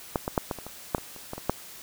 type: clicks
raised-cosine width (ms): 1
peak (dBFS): -10 / -14 / -8 / -14 / -24 / -24 / -8 / -21 / -30 / -19 / -22 / -8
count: 12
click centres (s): 0.158 / 0.279 / 0.378 / 0.512 / 0.587 / 0.666 / 0.948 / 0.982 / 1.163 / 1.334 / 1.38 / 1.496
effects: white hiss -45 dBFS RMS until 1.82 s